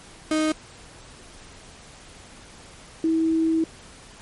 35% pulse / sine tone pair in turn, 311.1 / 323.6 Hz, D#4 / E4, 0 / -32 cents, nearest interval minor second, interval 68 cents, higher second, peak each -18 dBFS, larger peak neither, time 0.31-0.52 / 3.04-3.64 s, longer second, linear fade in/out 2 ms, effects pink hiss -46 dBFS RMS until 4.21 s + MP3 48 kbps

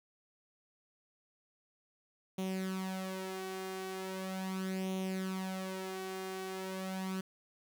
sawtooth tone with flanger, 188.8 Hz, F#3, 35 cents sharp, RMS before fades -39 dBFS, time 2.38-7.21 s, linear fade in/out 5 ms, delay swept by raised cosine 0.31 to 2.81 ms, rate 0.39 Hz, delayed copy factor +0.65, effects 11-bit

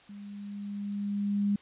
sine tone with level ramp, 202.9 Hz, G#3, 40 cents flat, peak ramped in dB -42 to -23 dBFS, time 0.09-1.56 s, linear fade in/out 5 ms, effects white hiss -57 dBFS RMS until 1.61 s + resampled to 8000 Hz

